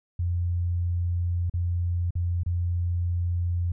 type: tone with dropouts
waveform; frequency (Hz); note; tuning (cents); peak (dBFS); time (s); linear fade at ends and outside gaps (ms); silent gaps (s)
sine; 87.31; F2; 0; -23; 0.19-3.72; 5; 1.498-1.538 / 2.107-2.153 / 2.434-2.461
effects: none